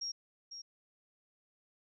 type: tone with echo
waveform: sine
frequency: 5588 Hz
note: F8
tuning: in tune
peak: -36 dBFS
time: 0.01-0.12 s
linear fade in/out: 10 ms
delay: 500 ms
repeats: 1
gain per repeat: -8 dB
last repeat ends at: 0.62 s
effects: none